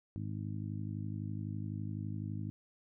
harmonic tone, 51.91 Hz, G#1, in tune, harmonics 2 / 3 / 4 / 5 / 6, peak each -39 / -43 / -45 / -47 / -49 dBFS, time 0.16-2.5 s, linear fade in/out 0 ms, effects none

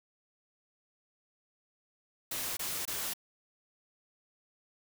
white noise bursts, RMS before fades -36 dBFS, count 3, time 2.31-3.136 s, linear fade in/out 5 ms, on 260 ms, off 23 ms, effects none

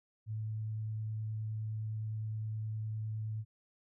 sine tone with vibrato, 108.9 Hz, A2, 17 cents flat, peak -35 dBFS, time 0.26-3.45 s, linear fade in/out 50 ms, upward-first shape triangle, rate 9.7 Hz, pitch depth 9 cents each way, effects none

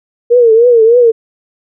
sine tone with vibrato, 466.2 Hz, A#4, in tune, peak -3 dBFS, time 0.3-1.12 s, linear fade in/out 20 ms, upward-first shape triangle, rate 3.3 Hz, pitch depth 120 cents each way, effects none

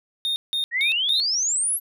triangle tone bursts, 3678 Hz, A#7, 24 cents flat, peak -20 dBFS, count 4, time 0.25-1.2 s, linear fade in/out 0 ms, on 110 ms, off 170 ms
sine exponential sweep, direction up, 1840 to 11860 Hz, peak -20 dBFS, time 0.71-1.8 s, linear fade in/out 50 ms
effects none

